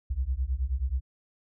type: beating tone pair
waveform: sine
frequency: 60.2 / 69.6 Hz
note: B1 / C#2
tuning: -44 / +8 cents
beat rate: 9.4 Hz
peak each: -29 dBFS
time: 0.1-1.01 s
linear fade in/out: 10 ms
effects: none